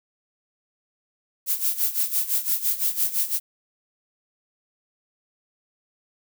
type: noise with tremolo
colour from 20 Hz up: violet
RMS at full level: -21 dBFS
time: 1.46-3.4 s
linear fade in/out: 50 ms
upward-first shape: sine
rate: 5.9 Hz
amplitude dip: 80%
effects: none